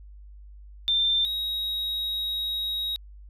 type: tone pair in turn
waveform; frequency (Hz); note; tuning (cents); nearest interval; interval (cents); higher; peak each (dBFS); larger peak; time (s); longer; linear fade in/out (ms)
sine / triangle; 3581 / 3798; A7 / A#7; +30 / +32; minor second; 102; second; -20 / -25; first; 0.88-1.25 / 1.25-2.96; second; 0
effects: added 50 Hz sine -43 dBFS peak until 3.29 s